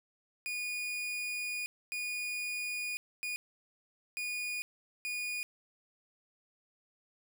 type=tone bursts at uneven times; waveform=40% pulse; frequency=2453 Hz; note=D#7; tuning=25 cents flat; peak=-34 dBFS; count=5; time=0.46-1.66 / 1.92-2.97 / 3.23-3.36 / 4.17-4.62 / 5.05-5.43 s; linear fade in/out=0 ms; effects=none